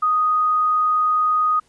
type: tone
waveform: sine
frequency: 1244.5 Hz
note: D#6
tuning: in tune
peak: -15 dBFS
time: 0.02-1.6 s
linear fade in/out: 10 ms
effects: pink hiss -59 dBFS RMS until 1.68 s + resampled to 24000 Hz